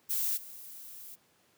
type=noise with level steps; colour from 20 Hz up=violet; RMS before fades=-31 / -47 dBFS; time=0.09-1.16 s; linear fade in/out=20 ms; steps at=0.36 s; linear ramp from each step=20 ms; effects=pink hiss -67 dBFS RMS until 1.57 s + high-pass 150 Hz 12 dB/octave

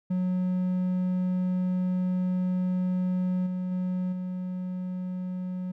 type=tone with level steps; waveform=triangle; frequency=182.8 Hz; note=F#3; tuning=21 cents flat; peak=-22 / -26 / -24 / -28 dBFS; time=0.1-5.72 s; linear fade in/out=10 ms; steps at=3.46 / 3.71 / 4.12 s; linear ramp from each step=10 ms; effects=none

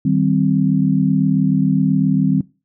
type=chord; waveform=sine; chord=C minor; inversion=first; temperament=equal with one note detuned; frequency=155.56 / 194.19 / 261.6 Hz; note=Eb3 / G3 / C4; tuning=0 / -16 / 0 cents; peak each=-17 dBFS; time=0.05-2.41 s; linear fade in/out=5 ms; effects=noise-tail reverb RT60 0.3 s tail -21 dB re dry

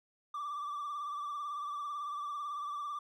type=tone with vibrato; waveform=triangle; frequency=1170 Hz; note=D6; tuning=7 cents flat; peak=-34 dBFS; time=0.34-2.99 s; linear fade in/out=5 ms; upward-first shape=triangle; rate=18 Hz; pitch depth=59 cents each way; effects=tanh soft clip ceiling -30 dBFS

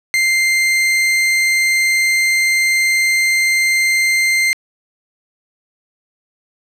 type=tone; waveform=40% pulse; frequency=2093 Hz; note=C7; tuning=in tune; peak=-11 dBFS; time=0.14-4.53 s; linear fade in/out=0 ms; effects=low-pass 11000 Hz 12 dB/octave + 8-bit

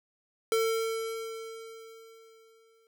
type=tone with exponential decay; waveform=square; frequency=450.2 Hz; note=A4; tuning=40 cents sharp; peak=-24 dBFS; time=0.52-2.87 s; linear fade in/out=1 ms; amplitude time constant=510 ms; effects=none

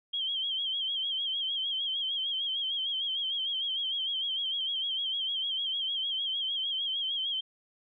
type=tone with vibrato; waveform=sine; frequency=3191 Hz; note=G7; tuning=30 cents sharp; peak=-29 dBFS; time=0.13-7.41 s; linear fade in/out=10 ms; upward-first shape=sine; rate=6.6 Hz; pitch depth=74 cents each way; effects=none

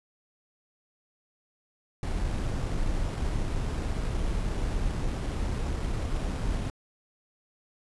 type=noise with sample-and-hold; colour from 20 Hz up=brown; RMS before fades=-29 dBFS; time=2.03-6.7 s; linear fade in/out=2 ms; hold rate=6300 Hz; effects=resampled to 24000 Hz

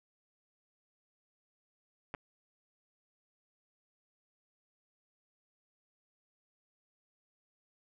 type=clicks; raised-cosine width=0.5 ms; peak=-25 dBFS; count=2; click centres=2.141 / 2.148 s; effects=none

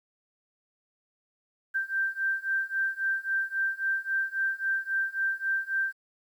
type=beating tone pair; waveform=sine; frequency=1568 / 1571.7 Hz; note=G6 / G6; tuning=0 / +4 cents; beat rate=3.7 Hz; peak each=-30 / -29 dBFS; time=1.74-5.93 s; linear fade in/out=20 ms; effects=10-bit

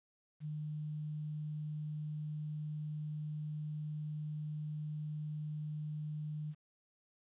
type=tone with quantisation; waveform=sine; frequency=151.6 Hz; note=D#3; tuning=45 cents flat; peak=-38 dBFS; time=0.4-6.55 s; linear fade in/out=50 ms; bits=11; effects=resampled to 8000 Hz

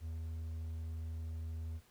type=tone; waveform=triangle; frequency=80.8 Hz; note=E2; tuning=34 cents flat; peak=-37 dBFS; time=0-1.81 s; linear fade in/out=50 ms; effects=pink hiss -67 dBFS RMS until 1.9 s

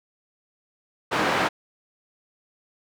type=band-pass noise; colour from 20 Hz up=white; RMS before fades=-23 dBFS; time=1.11-1.49 s; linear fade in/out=20 ms; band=160 to 1600 Hz; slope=12 dB/octave; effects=none

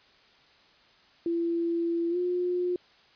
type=tone with pitch glide; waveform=sine; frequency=337.7 to 357.2 Hz; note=E4 to F4; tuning=+42 to +39 cents; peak=-25 dBFS; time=1.26-2.76 s; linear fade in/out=2 ms; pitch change=+97 cents; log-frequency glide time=2.1-2.17 s; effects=white hiss -59 dBFS RMS until 3.15 s + resampled to 11025 Hz

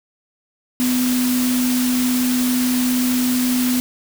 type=tone in noise; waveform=sine; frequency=250.5 Hz; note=B3; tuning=25 cents sharp; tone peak=-16 dBFS; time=0.8-3.8 s; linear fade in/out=0 ms; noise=white; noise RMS=-25 dBFS; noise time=0.8-3.8 s; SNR=+6 dB; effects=none

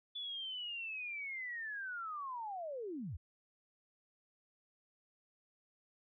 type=linear sweep; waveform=sine; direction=down; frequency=3466 to 60.8 Hz; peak=-40 dBFS; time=0.15-3.17 s; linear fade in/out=10 ms; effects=none

